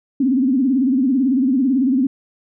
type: tone with vibrato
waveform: sine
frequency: 261.6 Hz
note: C4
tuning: in tune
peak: -13 dBFS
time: 0.2-2.07 s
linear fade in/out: 5 ms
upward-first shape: sine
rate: 18 Hz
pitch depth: 140 cents each way
effects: none